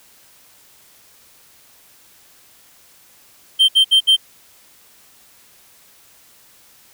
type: tone bursts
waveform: triangle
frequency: 3137 Hz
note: G7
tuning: 1 cent sharp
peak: -7 dBFS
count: 4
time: 3.59-4.166 s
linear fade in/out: 20 ms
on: 96 ms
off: 64 ms
effects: white hiss -50 dBFS RMS until 6.93 s